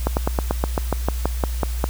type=slowing click train; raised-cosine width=1 ms; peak=-5 dBFS; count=13; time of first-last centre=0.07-1.841 s; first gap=99 ms; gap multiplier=1.07; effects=added 60 Hz sine -22 dBFS peak until 1.89 s + white hiss -38 dBFS RMS until 1.89 s